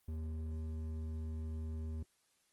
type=tone with hard clipping; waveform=sine; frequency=79.2 Hz; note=D#2; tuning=31 cents sharp; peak=-40 dBFS; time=0.08-2.03 s; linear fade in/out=5 ms; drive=9 dB; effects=white hiss -75 dBFS RMS until 2.52 s + Opus 24 kbps